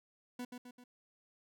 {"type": "tone with echo", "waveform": "40% pulse", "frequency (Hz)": 246.9, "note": "B3", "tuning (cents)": 0, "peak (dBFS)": -39, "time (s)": [0.39, 0.45], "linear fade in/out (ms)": 5, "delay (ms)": 130, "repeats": 3, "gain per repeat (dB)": -5, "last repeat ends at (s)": 0.84, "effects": []}